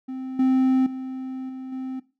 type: tone with level steps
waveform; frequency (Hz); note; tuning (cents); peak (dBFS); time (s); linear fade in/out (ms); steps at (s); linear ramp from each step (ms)
triangle; 260.7; C4; -6; -27 / -14 / -27 / -30 / -26; 0.08-2; 10; 0.39 / 0.86 / 1.49 / 1.72; 5
effects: noise-tail reverb RT60 0.3 s tail -17 dB re dry